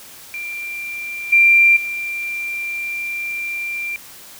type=tone with level steps; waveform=sine; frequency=2371 Hz; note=D7; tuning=16 cents sharp; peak=-25 / -8 / -22 dBFS; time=0.34-3.96 s; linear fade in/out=0 ms; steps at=1.32 / 1.76 s; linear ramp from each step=10 ms; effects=white hiss -40 dBFS RMS until 4.39 s